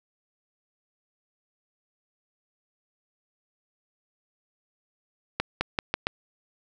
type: accelerating click train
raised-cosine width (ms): 0.3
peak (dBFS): -8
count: 5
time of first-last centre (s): 5.4-6.069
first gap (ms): 210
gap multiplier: 0.85
effects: none